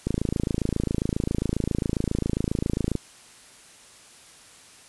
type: click train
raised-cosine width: 3 ms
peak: -11 dBFS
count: 80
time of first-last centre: 0.07-2.953 s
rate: 27.4 Hz
effects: white hiss -50 dBFS RMS until 4.88 s + resampled to 24000 Hz